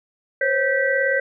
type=tone cluster; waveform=sine; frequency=505 / 543 / 1557 / 1952 Hz; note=B4 / C#5 / G6 / B6; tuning=+39 / -36 / -12 / -21 cents; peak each=-27 / -21 / -22 / -23 dBFS; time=0.41-1.2 s; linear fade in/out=5 ms; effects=none